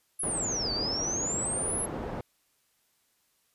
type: exponential two-way sweep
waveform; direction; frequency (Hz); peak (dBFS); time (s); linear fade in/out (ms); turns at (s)
sine; down then up; 11175 to 4490 to 11175; -29; 0.19-1.86; 10; 0.72
type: low-pass noise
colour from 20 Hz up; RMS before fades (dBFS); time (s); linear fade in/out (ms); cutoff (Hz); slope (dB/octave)
white; -36; 0.23-2.21; 2; 590; 12
effects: white hiss -71 dBFS RMS until 3.54 s + resampled to 32000 Hz